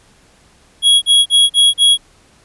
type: tone bursts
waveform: square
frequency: 3322 Hz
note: G#7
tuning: in tune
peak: -7 dBFS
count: 5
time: 0.82-1.976 s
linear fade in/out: 50 ms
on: 200 ms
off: 39 ms
effects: pink hiss -50 dBFS RMS until 2.44 s + resampled to 24000 Hz